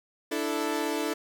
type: chord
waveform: sawtooth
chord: D suspended second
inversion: none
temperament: equal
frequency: 293.7 / 329.6 / 440 Hz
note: D4 / E4 / A4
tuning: 0 / 0 / 0 cents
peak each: -28 dBFS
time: 0.31-1.14 s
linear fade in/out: 10 ms
effects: 10-bit